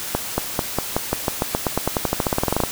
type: accelerating click train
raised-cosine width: 1 ms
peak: -4 dBFS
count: 25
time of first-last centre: 0.15-2.636 s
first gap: 230 ms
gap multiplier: 0.92
effects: white hiss -29 dBFS RMS until 2.71 s